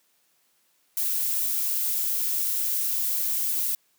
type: noise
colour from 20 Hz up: violet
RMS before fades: -26 dBFS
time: 0.97-3.75 s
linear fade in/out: 2 ms
effects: white hiss -67 dBFS RMS until 3.98 s + high-pass 150 Hz 12 dB/octave